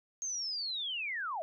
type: linear sweep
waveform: sine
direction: down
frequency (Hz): 6470 to 598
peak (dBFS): -34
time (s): 0.22-1.42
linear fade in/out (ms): 0
effects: none